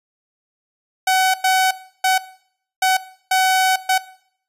sawtooth tone bursts at uneven times, 753 Hz, F#5, 30 cents sharp, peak -10 dBFS, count 6, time 1.07-1.34 / 1.44-1.71 / 2.04-2.18 / 2.82-2.97 / 3.31-3.76 / 3.89-3.98 s, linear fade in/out 5 ms, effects noise-tail reverb RT60 0.6 s tail -18 dB re dry + resampled to 32000 Hz

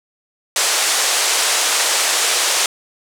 white band-pass noise, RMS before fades -17 dBFS, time 0.56-2.66 s, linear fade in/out 2 ms, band 430 to 9100 Hz, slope 24 dB/octave, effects none

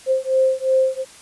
sine beating tone pair, 523.3 / 526.1 Hz, C5 / C5, 0 / +9 cents, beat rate 2.8 Hz, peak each -18 dBFS, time 0.06-1.05 s, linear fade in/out 50 ms, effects white hiss -44 dBFS RMS until 1.21 s + resampled to 24000 Hz

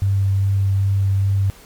sine tone with vibrato, 98 Hz, G2, in tune, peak -14 dBFS, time 0.02-1.5 s, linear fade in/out 0 ms, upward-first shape triangle, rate 2.5 Hz, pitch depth 11 cents each way, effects pink hiss -45 dBFS RMS until 1.65 s + MP3 96 kbps

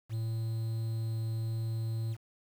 triangle tone with quantisation, 112.4 Hz, A2, 37 cents sharp, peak -29 dBFS, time 0.09-2.17 s, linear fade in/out 50 ms, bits 9, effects none

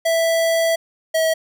square tone pair in turn, 659.3 / 643.9 Hz, E5 / E5, 0 / -41 cents, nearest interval unison, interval 41 cents, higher first, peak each -16 dBFS, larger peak neither, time 0.05-0.76 / 1.14-1.34 s, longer first, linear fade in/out 10 ms, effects none

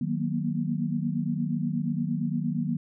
sine chord, B major seventh, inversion first, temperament equal with one note detuned, 155.56 / 185 / 233.1 / 241.6 Hz, D#3 / F#3 / A#3 / B3, 0 / 0 / 0 / -38 cents, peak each -30 / -31 / -31 / -32 dBFS, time 0.01-2.77 s, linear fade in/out 5 ms, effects none

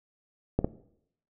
clicks, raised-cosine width 2 ms, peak -10 / -12 dBFS, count 2, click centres 0.59 / 0.645 s, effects noise-tail reverb RT60 0.7 s tail -17 dB re dry

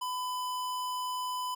square tone, 1003 Hz, B5, 26 cents sharp, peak -33 dBFS, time 0.01-1.55 s, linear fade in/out 10 ms, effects none

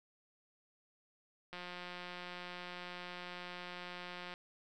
click train, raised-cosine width 0.3 ms, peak -30 dBFS, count 501, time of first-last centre 1.53-4.339 s, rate 178 Hz, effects none

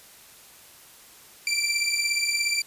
20% pulse beating tone pair, 2338 / 2355 Hz, D7 / D7, -8 / +4 cents, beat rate 17 Hz, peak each -21 / -21 dBFS, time 1.47-2.62 s, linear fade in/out 2 ms, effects white hiss -50 dBFS RMS until 2.66 s + resampled to 32000 Hz

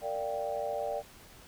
sine chord, G minor seventh, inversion first, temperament equal with one note detuned, 459.7 / 587.3 / 698.5 / 784 Hz, Bb4 / D5 / F5 / G5, -24 / 0 / 0 / 0 cents, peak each -39 / -34 / -39 / -38 dBFS, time 0.01-1.03 s, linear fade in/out 50 ms, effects pink hiss -54 dBFS RMS until 1.47 s

